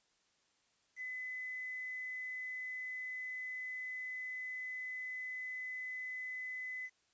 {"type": "tone with quantisation", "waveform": "sine", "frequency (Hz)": 2016, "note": "B6", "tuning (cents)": 35, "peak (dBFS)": -40, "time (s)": [0.96, 6.9], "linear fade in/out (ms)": 50, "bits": 10, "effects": ["white hiss -75 dBFS RMS until 7.13 s", "resampled to 16000 Hz"]}